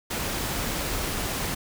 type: noise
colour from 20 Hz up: pink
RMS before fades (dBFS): -29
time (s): 0.1-1.55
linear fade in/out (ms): 10
effects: none